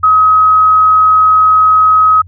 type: tone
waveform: sine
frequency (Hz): 1270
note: D#6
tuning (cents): +35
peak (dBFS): -4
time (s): 0.03-2.22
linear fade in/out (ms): 10
effects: added 89 Hz sine -32 dBFS peak until 2.27 s